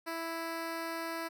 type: tone with notch filter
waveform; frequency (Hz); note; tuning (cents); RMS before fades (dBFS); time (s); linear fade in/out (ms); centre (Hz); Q
10% pulse; 330; E4; +2; -38; 0.06-1.29; 20; 7200; 2
effects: none